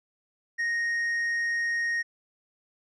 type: tone with tanh clipping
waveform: sine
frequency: 1864.7 Hz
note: A#6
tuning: in tune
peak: -26 dBFS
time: 0.58-2.03 s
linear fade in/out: 20 ms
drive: 4 dB
effects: none